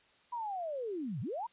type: linear two-way sweep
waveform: sine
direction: down then up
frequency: 987.8 to 104.3 to 987.8 Hz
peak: -35 dBFS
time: 0.32-1.47 s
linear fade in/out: 10 ms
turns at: 1.21 s
effects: white hiss -66 dBFS RMS until 1.52 s + resampled to 8000 Hz